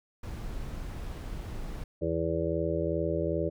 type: noise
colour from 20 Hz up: brown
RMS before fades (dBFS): -37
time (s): 0.23-1.84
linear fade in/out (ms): 5
type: harmonic tone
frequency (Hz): 82.5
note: E2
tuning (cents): +2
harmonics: 1 / 2 / 4 / 5 / 6 / 7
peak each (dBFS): -35 / -35 / -33 / -34 / -35 / -33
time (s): 2.01-3.5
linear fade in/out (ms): 20
effects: none